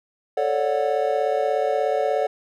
triangle chord, D major seventh, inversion second, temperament just, 440.5 / 550.6 / 587.3 / 734.2 Hz, A4 / C#5 / D5 / F#5, +2 / -12 / 0 / -14 cents, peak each -23 dBFS, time 0.37-2.27 s, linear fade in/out 5 ms, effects none

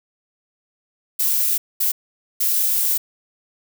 violet noise bursts at uneven times, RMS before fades -19 dBFS, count 3, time 1.19-1.58 / 1.8-1.92 / 2.4-2.98 s, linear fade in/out 10 ms, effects none

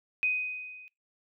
sine tone with level ramp, 2502 Hz, D#7, 9 cents sharp, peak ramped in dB -23 to -48 dBFS, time 0.23-0.88 s, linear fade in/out 0 ms, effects noise-tail reverb RT60 0.2 s tail -23 dB re dry

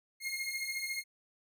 sawtooth beating tone pair, 2134 / 2148 Hz, C7 / C7, +34 / +45 cents, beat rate 14 Hz, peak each -36 / -34 dBFS, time 0.2-1.04 s, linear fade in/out 50 ms, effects none

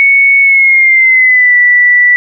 sine tone with pitch glide, 2217 to 1963.7 Hz, C#7 to B6, 0 to -10 cents, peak -3 dBFS, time 0-2.16 s, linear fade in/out 0 ms, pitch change -210 cents, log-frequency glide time 0.41-1.56 s, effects none

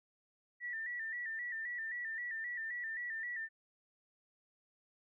sine tone with vibrato, 1864.7 Hz, A#6, in tune, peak -38 dBFS, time 0.6-3.49 s, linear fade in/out 50 ms, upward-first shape square, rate 3.8 Hz, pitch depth 68 cents each way, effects none

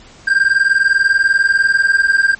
triangle tone pair together, 1581 / 1601.2 Hz, G6 / G6, +14 / +36 cents, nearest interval unison, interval 22 cents, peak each -11 dBFS, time 0.27-2.35 s, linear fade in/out 10 ms, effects pink hiss -42 dBFS RMS until 2.39 s + MP3 32 kbps

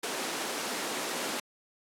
pink high-pass noise, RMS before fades -34 dBFS, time 0.03-1.4 s, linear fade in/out 5 ms, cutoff 250 Hz, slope 24 dB/octave, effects low-pass 11000 Hz 12 dB/octave + AAC 64 kbps

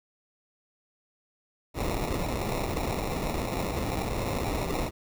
pink noise with sample-and-hold, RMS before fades -30 dBFS, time 1.74-4.91 s, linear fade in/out 50 ms, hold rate 1575 Hz, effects none

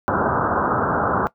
white low-pass noise, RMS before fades -20 dBFS, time 0.08-1.27 s, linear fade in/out 0 ms, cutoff 1500 Hz, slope 96 dB/octave, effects noise-tail reverb RT60 0.1 s tail -18 dB re dry + high-pass 80 Hz 12 dB/octave

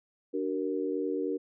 sine chord, D augmented, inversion none, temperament equal with one note detuned, 293.7 / 376.7 / 466.2 Hz, D4 / F#4 / A#4, 0 / +31 / 0 cents, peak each -33 dBFS, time 0.33-1.38 s, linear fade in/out 20 ms, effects none

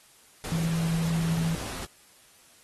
sine tone in noise, 164.81 Hz, E3, in tune, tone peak -24 dBFS, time 0.52-1.55 s, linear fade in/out 0 ms, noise pink, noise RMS -37 dBFS, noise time 0.44-1.85 s, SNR +10 dB, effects white hiss -57 dBFS RMS until 2.63 s + AAC 32 kbps

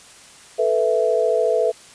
sine chord, A suspended second, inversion none, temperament equal, 440 / 493.9 / 659.3 Hz, A4 / B4 / E5, 0 / 0 / 0 cents, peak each -20 dBFS, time 0.58-1.72 s, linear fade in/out 20 ms, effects white hiss -45 dBFS RMS until 1.94 s + resampled to 22050 Hz

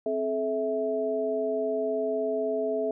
sine tone cluster, 262.4 / 430.3 / 654 Hz, C4 / A4 / E5, +5 / -39 / -14 cents, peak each -34 / -28 / -29 dBFS, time 0.06-2.91 s, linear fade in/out 2 ms, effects none

